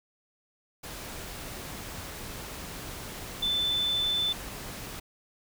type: tone in noise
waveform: sine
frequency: 3520 Hz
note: A7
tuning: in tune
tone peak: -25 dBFS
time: 3.42-4.33 s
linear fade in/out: 10 ms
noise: pink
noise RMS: -40 dBFS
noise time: 0.83-5 s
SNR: +12 dB
effects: none